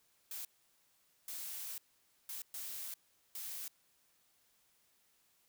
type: noise bursts at uneven times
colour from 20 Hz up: blue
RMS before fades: -44 dBFS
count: 5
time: 0.31-0.45 / 1.28-1.78 / 2.29-2.42 / 2.54-2.94 / 3.35-3.68 s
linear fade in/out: 2 ms
effects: white hiss -73 dBFS RMS until 5.48 s